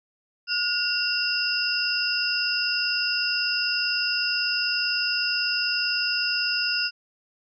sine tone cluster, 1443 / 2759 / 4839 / 5190 Hz, F#6 / F7 / D#8 / E8, -44 / -22 / -49 / -28 cents, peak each -28 dBFS, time 0.47-6.91 s, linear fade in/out 50 ms, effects none

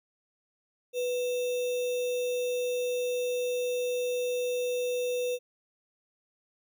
sine tone with sample-and-hold, 493.9 Hz, B4, in tune, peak -27 dBFS, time 0.93-5.39 s, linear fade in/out 50 ms, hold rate 3150 Hz, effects none

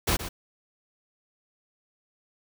pink noise with echo, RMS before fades -24 dBFS, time 0.07-0.17 s, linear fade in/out 10 ms, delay 120 ms, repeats 1, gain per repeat -11 dB, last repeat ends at 0.29 s, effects none

